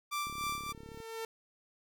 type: tone with tremolo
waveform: sawtooth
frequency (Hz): 1174.7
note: D6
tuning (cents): 0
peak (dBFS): -29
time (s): 0.11-0.73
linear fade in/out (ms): 20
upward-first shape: sine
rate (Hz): 3.4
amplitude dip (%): 60
type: click train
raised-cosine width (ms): 3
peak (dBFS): -36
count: 27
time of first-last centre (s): 0.27-1.002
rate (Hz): 35.5
type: tone with exponential growth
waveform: sawtooth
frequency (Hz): 450.8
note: A4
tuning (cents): +42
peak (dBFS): -32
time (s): 0.33-1.25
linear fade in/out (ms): 2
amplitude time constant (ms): 200
effects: none